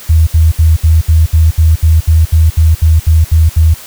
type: tone bursts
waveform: sine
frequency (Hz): 80.1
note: E2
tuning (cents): -49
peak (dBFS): -3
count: 15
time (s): 0.09-3.742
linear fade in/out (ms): 10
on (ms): 180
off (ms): 68
effects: white hiss -31 dBFS RMS until 3.86 s